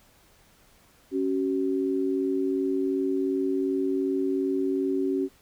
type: tone pair together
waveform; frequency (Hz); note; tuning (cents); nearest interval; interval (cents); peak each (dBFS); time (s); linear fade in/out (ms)
sine; 276.4 / 379.1; C#4 / F#4; -5 / +42; perfect fourth; 547; -26; 1.11-5.29; 50
effects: pink hiss -59 dBFS RMS until 5.41 s